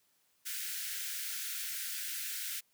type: high-pass noise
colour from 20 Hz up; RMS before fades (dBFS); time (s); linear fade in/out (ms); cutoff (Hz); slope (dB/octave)
white; -39; 0.45-2.61; 20; 1400; 96
effects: white hiss -73 dBFS RMS until 2.73 s + high-pass 80 Hz 12 dB/octave